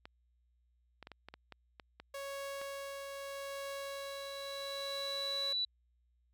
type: clicks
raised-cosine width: 0.3 ms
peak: -32 dBFS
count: 10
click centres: 0.055 / 1.027 / 1.071 / 1.117 / 1.286 / 1.34 / 1.523 / 1.798 / 2 / 2.615 s
type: tone with tremolo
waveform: sawtooth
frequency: 554.4 Hz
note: C#5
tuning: in tune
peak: -36 dBFS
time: 2.14-5.53 s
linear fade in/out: 5 ms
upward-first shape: triangle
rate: 0.8 Hz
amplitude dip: 30%
type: tone with exponential growth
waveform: sine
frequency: 3951 Hz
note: B7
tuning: in tune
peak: -31 dBFS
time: 2.52-5.65 s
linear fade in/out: 5 ms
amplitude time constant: 680 ms
effects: added 60 Hz sine -70 dBFS peak until 6.33 s